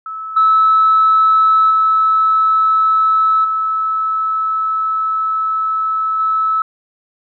sine tone with level steps, 1303 Hz, E6, 20 cents flat, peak -23 / -7 / -9 / -14 / -12 dBFS, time 0.06-6.62 s, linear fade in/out 2 ms, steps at 0.36 / 1.7 / 3.44 / 6.19 s, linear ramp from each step 10 ms, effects tanh soft clip ceiling -3 dBFS

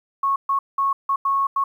sine tone bursts at uneven times, 1100 Hz, C#6, 14 cents flat, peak -17 dBFS, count 6, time 0.23-0.36 / 0.49-0.59 / 0.78-0.93 / 1.09-1.16 / 1.25-1.47 / 1.56-1.64 s, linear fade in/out 5 ms, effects 9-bit

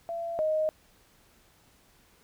sine tone pair in turn, 675 / 623.1 Hz, E5 / D#5, +41 / +2 cents, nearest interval minor second, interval 139 cents, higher first, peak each -31 / -24 dBFS, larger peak second, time 0.09-0.39 / 0.39-0.69 s, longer neither, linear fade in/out 0 ms, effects pink hiss -62 dBFS RMS until 2.23 s

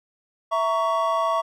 triangle chord, A# diminished, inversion second, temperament equal with one note detuned, 659.3 / 932.3 / 1119.7 Hz, E5 / A#5 / C#6, 0 / 0 / +17 cents, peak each -22 / -26 / -21 dBFS, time 0.51-1.42 s, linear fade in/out 20 ms, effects none

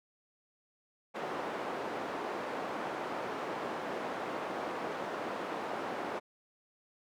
white band-pass noise, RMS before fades -38 dBFS, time 1.14-6.2 s, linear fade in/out 20 ms, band 280 to 910 Hz, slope 12 dB/octave, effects none

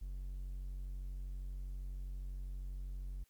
triangle tone, 46.25 Hz, F#1, in tune, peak -38 dBFS, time 0.01-3.24 s, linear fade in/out 10 ms, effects white hiss -74 dBFS RMS until 3.29 s + MP3 96 kbps

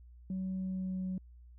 sine tone with pitch glide, 187.9 to 185.96 Hz, F#3 to F#3, +27 to +9 cents, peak -32 dBFS, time 0.3-1.18 s, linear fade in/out 2 ms, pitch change -18 cents, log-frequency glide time 0.56-1.04 s, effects tanh soft clip ceiling -31 dBFS + added 60 Hz sine -52 dBFS peak until 1.58 s

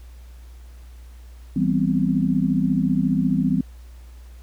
sine chord, C major seventh, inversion first, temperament equal, 164.81 / 196 / 246.9 / 261.6 Hz, E3 / G3 / B3 / C4, 0 / 0 / 0 / 0 cents, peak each -23 / -22 / -24 / -23 dBFS, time 1.56-3.61 s, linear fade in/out 5 ms, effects added 60 Hz sine -39 dBFS peak until 4.42 s + pink hiss -56 dBFS RMS until 4.42 s

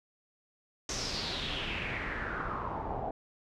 pink noise with low-pass filter sweep, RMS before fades -36 dBFS, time 0.89-3.11 s, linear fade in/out 2 ms, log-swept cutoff 6200 to 690 Hz, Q 4.6, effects none

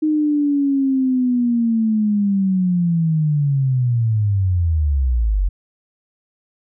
sine linear sweep, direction down, 310.6 to 43.65 Hz, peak -14 dBFS, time 0.02-5.49 s, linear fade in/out 10 ms, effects none

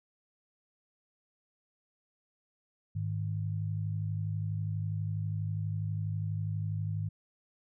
sine tone pair together, 103 / 155.25 Hz, G#2 / D#3, -14 / -3 cents, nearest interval perfect fifth, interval 711 cents, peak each -32 / -36 dBFS, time 2.95-7.09 s, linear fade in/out 10 ms, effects none

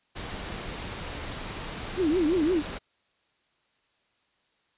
pink noise, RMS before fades -36 dBFS, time 0.15-2.79 s, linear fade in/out 20 ms
sine tone with vibrato, 333.5 Hz, E4, 20 cents sharp, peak -21 dBFS, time 1.96-2.63 s, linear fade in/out 50 ms, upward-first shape triangle, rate 5.8 Hz, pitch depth 260 cents each way
effects white hiss -70 dBFS RMS until 4.77 s + resampled to 8000 Hz

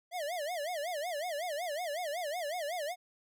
square tone with vibrato, 646 Hz, E5, 35 cents flat, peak -35 dBFS, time 0.11-2.96 s, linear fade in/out 50 ms, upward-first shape sine, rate 5.4 Hz, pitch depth 220 cents each way, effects none

